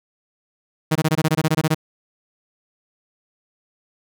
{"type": "tone bursts", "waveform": "sawtooth", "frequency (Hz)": 157.3, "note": "D#3", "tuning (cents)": 19, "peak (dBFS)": -11, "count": 13, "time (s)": [0.91, 1.747], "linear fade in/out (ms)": 10, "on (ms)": 45, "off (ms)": 21, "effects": []}